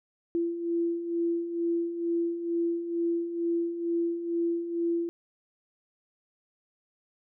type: beating tone pair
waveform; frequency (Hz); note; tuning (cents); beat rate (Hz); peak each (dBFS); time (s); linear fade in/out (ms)
sine; 337.4 / 339.6; E4 / F4; +40 / -48; 2.2; -34 / -27; 0.35-5.09; 0
effects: none